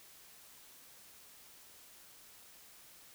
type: silence
effects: white hiss -58 dBFS RMS until 3.14 s